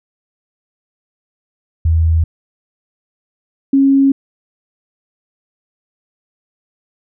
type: tone pair in turn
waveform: sine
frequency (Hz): 81.3 / 273.5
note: E2 / C#4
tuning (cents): -23 / -23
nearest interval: octave + major sixth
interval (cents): 2100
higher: second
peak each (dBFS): -9 / -7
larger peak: second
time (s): 1.85-2.24 / 3.73-4.12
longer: neither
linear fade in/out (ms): 5
effects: none